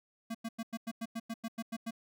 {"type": "tone bursts", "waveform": "square", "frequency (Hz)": 227.2, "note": "A#3", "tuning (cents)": -44, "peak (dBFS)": -36, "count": 12, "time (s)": [0.3, 1.909], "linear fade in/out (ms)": 10, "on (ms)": 47, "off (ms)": 95, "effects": []}